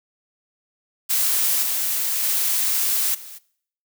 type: noise with level steps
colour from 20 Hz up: blue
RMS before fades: -20 / -23 / -21 / -39 dBFS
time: 1.09-3.39 s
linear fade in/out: 20 ms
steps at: 1.62 / 2.23 / 3.14 s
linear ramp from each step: 10 ms
effects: noise-tail reverb RT60 0.6 s tail -20 dB re dry